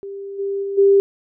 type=tone with level steps; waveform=sine; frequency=396.1 Hz; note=G4; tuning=18 cents sharp; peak=-28 / -20 / -22 / -9 dBFS; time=0.03-1 s; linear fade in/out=0 ms; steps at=0.38 / 0.62 / 0.77 s; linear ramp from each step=20 ms; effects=none